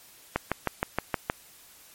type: click train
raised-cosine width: 0.5 ms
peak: -9 dBFS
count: 7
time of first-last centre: 0.36-1.299 s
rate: 6.39 Hz
effects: white hiss -53 dBFS RMS until 1.94 s + MP3 64 kbps